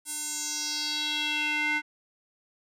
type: tone with band-pass filter sweep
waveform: square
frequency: 300 Hz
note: D4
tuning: 37 cents sharp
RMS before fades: -30 dBFS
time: 0.05-1.82 s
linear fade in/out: 50 ms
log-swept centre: 9400 to 1900 Hz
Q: 3.5
effects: none